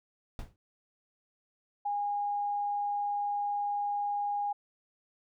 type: noise with exponential decay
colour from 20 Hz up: brown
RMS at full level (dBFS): -34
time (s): 0.39-0.56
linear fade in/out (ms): 1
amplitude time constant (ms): 36
type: tone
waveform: sine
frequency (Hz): 818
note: G#5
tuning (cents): -26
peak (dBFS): -29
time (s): 1.85-4.53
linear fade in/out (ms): 10
effects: none